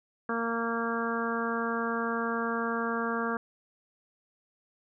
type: harmonic tone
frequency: 230.9 Hz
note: A#3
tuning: 16 cents flat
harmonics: 1 / 2 / 3 / 4 / 5 / 6 / 7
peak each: -33 / -34 / -39 / -39 / -35 / -36 / -37 dBFS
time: 0.29-3.37 s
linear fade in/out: 2 ms
effects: none